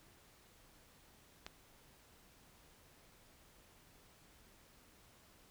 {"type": "click", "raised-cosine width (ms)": 0.2, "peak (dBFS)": -28, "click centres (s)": 1.465, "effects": ["pink hiss -65 dBFS RMS until 5.5 s"]}